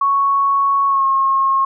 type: tone with pitch glide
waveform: sine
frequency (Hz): 1108.7 to 1080.9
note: C#6 to C#6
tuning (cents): 0 to -44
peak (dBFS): -12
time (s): 0.01-1.65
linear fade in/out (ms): 5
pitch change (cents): -44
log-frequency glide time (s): 0.87-1.05
effects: none